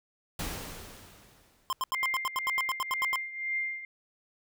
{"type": "noise with exponential decay", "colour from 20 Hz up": "pink", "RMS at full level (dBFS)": -34, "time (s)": [0.39, 1.91], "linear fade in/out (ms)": 5, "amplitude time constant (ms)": 330}
{"type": "tone bursts", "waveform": "square", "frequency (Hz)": 1046.5, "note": "C6", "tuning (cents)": 0, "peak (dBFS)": -28, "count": 14, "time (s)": [1.7, 3.158], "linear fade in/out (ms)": 0, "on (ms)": 28, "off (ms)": 82}
{"type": "tone with tremolo", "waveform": "sine", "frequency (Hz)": 2103, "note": "C7", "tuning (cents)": 8, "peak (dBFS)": -27, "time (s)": [1.94, 3.85], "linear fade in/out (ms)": 2, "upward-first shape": "triangle", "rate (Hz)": 2, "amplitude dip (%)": 80}
{"effects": []}